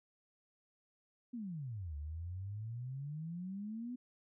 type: exponential two-way sweep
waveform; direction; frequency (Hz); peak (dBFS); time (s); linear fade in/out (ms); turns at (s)
sine; down then up; 253.1 to 71.6 to 253.1; -40; 1.33-3.96; 10; 1.96
effects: none